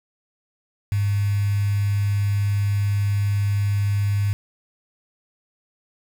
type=tone with quantisation; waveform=sine; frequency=101.3 Hz; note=G#2; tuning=43 cents flat; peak=-18 dBFS; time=0.92-4.33 s; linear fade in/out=0 ms; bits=6; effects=none